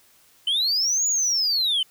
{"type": "linear two-way sweep", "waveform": "sine", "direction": "up then down", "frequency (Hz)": [2985, 6930, 2985], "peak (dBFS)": -17, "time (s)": [0.47, 1.83], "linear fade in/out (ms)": 5, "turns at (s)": 1.07, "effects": ["tanh soft clip ceiling -18 dBFS", "white hiss -57 dBFS RMS until 1.9 s"]}